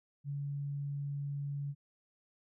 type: tone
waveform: sine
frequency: 142.1 Hz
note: C#3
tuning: 43 cents sharp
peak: -35 dBFS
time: 0.24-1.75 s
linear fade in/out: 50 ms
effects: none